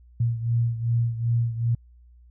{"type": "beating tone pair", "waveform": "sine", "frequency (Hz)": [116.54, 119.14], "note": ["A#2", "A#2"], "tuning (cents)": [0, 38], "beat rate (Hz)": 2.6, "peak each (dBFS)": [-22, -27], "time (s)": [0.2, 1.75], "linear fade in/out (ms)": 5, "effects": ["added 60 Hz sine -49 dBFS peak until 2.3 s"]}